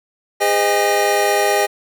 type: tone cluster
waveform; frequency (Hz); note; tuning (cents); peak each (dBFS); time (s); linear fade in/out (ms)
square; 407.7 / 512 / 621 / 812 / 1898; G#4 / C5 / D#5 / G#5 / A#6; -32 / -38 / -3 / -39 / +31; -20 / -24 / -21 / -19 / -25; 0.4-1.67; 20
effects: none